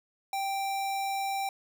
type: tone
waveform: square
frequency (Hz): 784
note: G5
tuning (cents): 0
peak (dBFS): -30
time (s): 0.33-1.49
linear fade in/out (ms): 2
effects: none